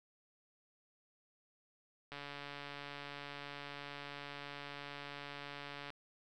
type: click train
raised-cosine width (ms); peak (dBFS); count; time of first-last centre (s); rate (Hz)
0.3; -30; 542; 2.12-5.903; 143
effects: none